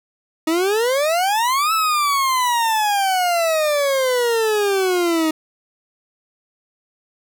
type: exponential two-way sweep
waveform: 40% pulse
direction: up then down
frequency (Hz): 311.1 to 1323 to 311.1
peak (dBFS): -15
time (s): 0.47-5.31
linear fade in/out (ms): 5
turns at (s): 1.73
effects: none